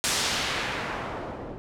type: noise with low-pass filter sweep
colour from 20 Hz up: white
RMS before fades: -30 dBFS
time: 0.04-1.58 s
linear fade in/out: 0 ms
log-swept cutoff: 8100 to 420 Hz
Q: 0.9
effects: none